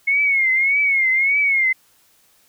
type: tone with vibrato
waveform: sine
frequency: 2173 Hz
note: C#7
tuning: 35 cents flat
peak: -14 dBFS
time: 0.07-1.73 s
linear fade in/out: 10 ms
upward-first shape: triangle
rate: 1.7 Hz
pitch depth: 110 cents each way
effects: white hiss -57 dBFS RMS until 2.48 s